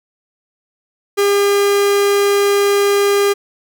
45% pulse tone, 403.3 Hz, G4, 49 cents sharp, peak -11 dBFS, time 1.17-3.34 s, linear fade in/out 20 ms, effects none

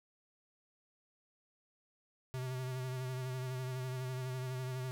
square tone with vibrato, 128.6 Hz, C3, 30 cents flat, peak -38 dBFS, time 2.34-4.91 s, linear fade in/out 0 ms, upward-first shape sine, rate 12 Hz, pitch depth 32 cents each way, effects none

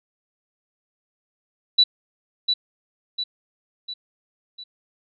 sine tone with echo, 3951 Hz, B7, in tune, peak -11 dBFS, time 1.78-1.84 s, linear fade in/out 10 ms, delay 700 ms, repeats 4, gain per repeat -6 dB, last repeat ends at 4.64 s, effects none

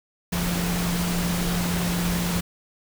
sine tone in noise, 174.61 Hz, F3, in tune, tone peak -24 dBFS, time 0.32-2.41 s, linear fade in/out 10 ms, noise pink, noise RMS -28 dBFS, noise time 0.32-2.41 s, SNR +1 dB, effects none

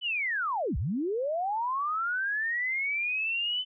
sine linear two-way sweep, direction down then up, 3048 to 51.5 to 3048 Hz, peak -27 dBFS, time 0.01-3.65 s, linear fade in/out 50 ms, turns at 0.77 s, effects none

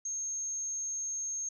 sine tone, 6440 Hz, G8, 46 cents sharp, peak -33 dBFS, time 0.05-1.49 s, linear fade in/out 5 ms, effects none

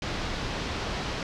pink low-pass noise, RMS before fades -32 dBFS, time 0.02-1.23 s, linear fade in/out 2 ms, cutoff 5300 Hz, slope 24 dB/octave, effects none

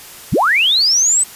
sine linear sweep, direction up, 51.8 to 8220 Hz, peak -10 dBFS, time 0.32-1.24 s, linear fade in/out 10 ms, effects white hiss -36 dBFS RMS until 1.35 s + resampled to 32000 Hz

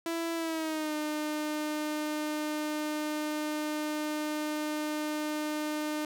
sawtooth tone with pitch glide, 332.6 to 303.2 Hz, E4 to D#4, +16 to -45 cents, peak -27 dBFS, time 0.06-6.05 s, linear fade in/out 2 ms, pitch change -161 cents, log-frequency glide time 0.35-0.94 s, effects none

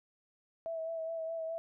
sine tone with vibrato, 653 Hz, E5, 17 cents flat, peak -35 dBFS, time 0.66-1.58 s, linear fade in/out 0 ms, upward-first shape sine, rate 4.8 Hz, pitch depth 26 cents each way, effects none

